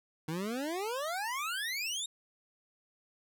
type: exponential sweep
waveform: 25% pulse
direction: up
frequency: 152 to 3772 Hz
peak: -30 dBFS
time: 0.28-2.06 s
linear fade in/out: 5 ms
effects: none